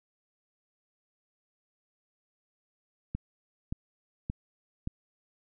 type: click train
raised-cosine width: 5 ms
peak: -20 dBFS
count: 4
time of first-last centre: 3.15-4.874 s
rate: 1.74 Hz
effects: none